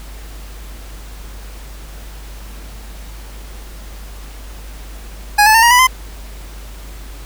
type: tone with pitch steps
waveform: 25% pulse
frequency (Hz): 830.6 / 867.4 / 905.8 / 945.9 / 987.8 / 1031.5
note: G#5 / A5 / A#5 / A#5 / B5 / C6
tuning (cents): 0 / -25 / -50 / +25 / 0 / -25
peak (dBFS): -3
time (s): 5.38-5.872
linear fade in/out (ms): 10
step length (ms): 82
effects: added 50 Hz sine -30 dBFS peak until 7.25 s + pink hiss -39 dBFS RMS until 7.25 s